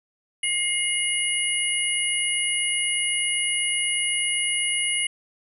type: tone cluster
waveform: sine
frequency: 2123 / 2898 / 9770 Hz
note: C7 / F#7 / D#9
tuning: +25 / -37 / -33 cents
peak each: -26 dBFS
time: 0.43-5.07 s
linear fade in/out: 5 ms
effects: none